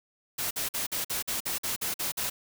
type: noise bursts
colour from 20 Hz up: white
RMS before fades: -31 dBFS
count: 11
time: 0.38-2.3 s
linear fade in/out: 10 ms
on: 130 ms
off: 49 ms
effects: none